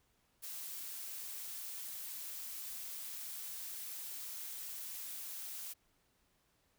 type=noise; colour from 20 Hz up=blue; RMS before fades=-45 dBFS; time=0.42-5.74 s; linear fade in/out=20 ms; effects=pink hiss -75 dBFS RMS until 6.78 s